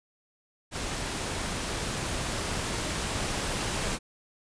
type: noise with level ramp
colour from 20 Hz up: pink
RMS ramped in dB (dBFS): -33 to -30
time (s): 0.71-3.99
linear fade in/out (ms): 50
effects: resampled to 22050 Hz